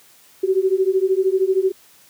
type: beating tone pair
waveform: sine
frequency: 373.5 / 386.5 Hz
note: F#4 / G4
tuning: +16 / -24 cents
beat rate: 13 Hz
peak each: -18 / -18 dBFS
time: 0.43-1.72 s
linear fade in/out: 10 ms
effects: white hiss -51 dBFS RMS until 2.09 s + high-pass 80 Hz 12 dB/octave